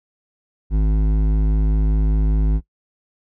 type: tone with hard clipping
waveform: triangle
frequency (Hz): 52.5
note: G#1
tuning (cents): +19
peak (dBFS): -16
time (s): 0.7-2.61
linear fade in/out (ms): 50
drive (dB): 15
effects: noise-tail reverb RT60 0.1 s tail -19 dB re dry